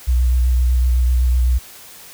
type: tone with vibrato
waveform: sine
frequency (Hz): 62.1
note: B1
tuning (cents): +10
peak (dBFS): -11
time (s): 0.07-1.59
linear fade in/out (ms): 20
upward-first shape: sine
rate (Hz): 7.9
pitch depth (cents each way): 28
effects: tanh soft clip ceiling -7 dBFS + white hiss -40 dBFS RMS until 2.13 s